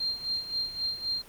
sine tone with tremolo, 4186 Hz, C8, in tune, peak -26 dBFS, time 0-1.22 s, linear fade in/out 5 ms, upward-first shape sine, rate 3.8 Hz, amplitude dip 75%, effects pink hiss -51 dBFS RMS until 1.28 s + Opus 32 kbps

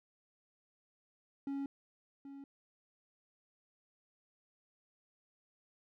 triangle tone with echo, 277.2 Hz, C#4, in tune, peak -34 dBFS, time 1.47-1.66 s, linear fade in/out 2 ms, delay 780 ms, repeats 1, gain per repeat -11 dB, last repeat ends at 2.44 s, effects none

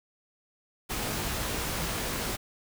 pink noise with comb filter, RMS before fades -32 dBFS, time 0.89-2.37 s, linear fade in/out 20 ms, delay 19 ms, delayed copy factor +0.5, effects none

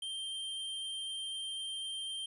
square tone, 3156 Hz, G7, 11 cents sharp, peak -38 dBFS, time 0.02-2.26 s, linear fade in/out 5 ms, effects resampled to 24000 Hz + 13-bit

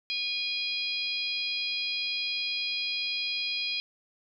harmonic tone, 819 Hz, G#5, 24 cents flat, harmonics 3 / 4 / 5 / 6, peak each -33 / -34 / -35 / -36 dBFS, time 0.1-3.8 s, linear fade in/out 0 ms, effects none

